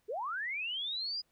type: linear sweep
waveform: sine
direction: up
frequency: 375.7 to 4978 Hz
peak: -34 dBFS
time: 0.08-1.22 s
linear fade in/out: 20 ms
effects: pink hiss -75 dBFS RMS until 1.31 s